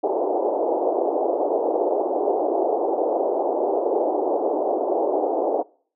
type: band-pass noise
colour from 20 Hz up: pink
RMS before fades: -22 dBFS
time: 0.03-5.63 s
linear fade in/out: 10 ms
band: 330 to 810 Hz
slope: 48 dB/octave
effects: noise-tail reverb RT60 0.5 s tail -24 dB re dry